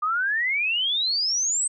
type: exponential sweep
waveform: sine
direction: up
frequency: 1200 to 8372 Hz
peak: -21 dBFS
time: 0.02-1.68 s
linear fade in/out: 10 ms
effects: none